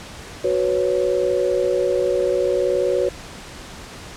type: chord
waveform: sine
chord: F# suspended fourth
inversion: none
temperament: equal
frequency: 370 / 493.9 / 554.4 Hz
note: F#4 / B4 / C#5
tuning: 0 / 0 / 0 cents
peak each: -21 dBFS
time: 0.44-3.09 s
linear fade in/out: 5 ms
effects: pink hiss -37 dBFS RMS until 4.16 s + low-pass 8000 Hz 12 dB/octave